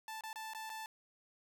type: tone with dropouts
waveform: sawtooth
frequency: 880 Hz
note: A5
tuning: in tune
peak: -39 dBFS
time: 0.08-0.86 s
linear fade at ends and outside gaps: 1 ms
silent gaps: 0.209-0.236 / 0.33-0.358 / 0.535-0.548 / 0.695-0.7 s
effects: none